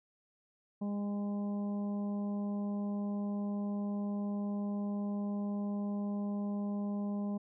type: harmonic tone with a mistuned harmonic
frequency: 203.6 Hz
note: G#3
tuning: 34 cents flat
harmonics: 1 / 2 / 3 / 4 / 5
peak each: -33 / -48 / -47 / -52 / -54 dBFS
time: 0.81-7.38 s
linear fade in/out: 10 ms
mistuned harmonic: 5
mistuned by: +16 cents
effects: none